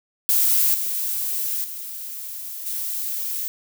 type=noise with level steps; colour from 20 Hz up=violet; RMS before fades=-18 / -25 / -33 / -27 dBFS; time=0.29-3.48 s; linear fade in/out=0 ms; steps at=0.74 / 1.64 / 2.66 s; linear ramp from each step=5 ms; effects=none